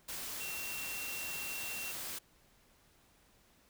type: tone in noise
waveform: sine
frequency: 2728 Hz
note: F7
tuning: 41 cents flat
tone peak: -42 dBFS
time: 0.4-1.92 s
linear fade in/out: 10 ms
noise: white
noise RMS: -42 dBFS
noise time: 0.08-2.19 s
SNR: -3 dB
effects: pink hiss -67 dBFS RMS until 3.69 s